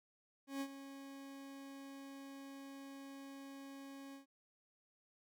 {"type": "tone with ADSR envelope", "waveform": "40% pulse", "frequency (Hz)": 274.4, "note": "C#4", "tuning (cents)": -17, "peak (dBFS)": -37, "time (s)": [0.47, 4.26], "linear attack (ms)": 140, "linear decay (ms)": 63, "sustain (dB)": -12, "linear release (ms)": 120, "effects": []}